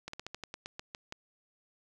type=slowing click train; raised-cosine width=0.2 ms; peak=-23 dBFS; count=11; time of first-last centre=0.08-1.124 s; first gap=54 ms; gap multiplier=1.14; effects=none